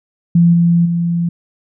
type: tone with level steps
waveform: sine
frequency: 170.7 Hz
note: F3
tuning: 39 cents flat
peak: -6 / -8 / -13 dBFS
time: 0.35-1.29 s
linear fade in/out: 5 ms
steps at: 0.53 / 0.85 s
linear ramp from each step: 10 ms
effects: none